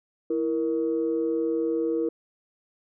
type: tone pair together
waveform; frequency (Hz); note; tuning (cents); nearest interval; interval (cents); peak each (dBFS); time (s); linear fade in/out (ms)
sine; 329.6 / 469.1; E4 / A#4; 0 / +11; tritone; 611; -25; 0.3-2.09; 5
effects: tanh soft clip ceiling -16 dBFS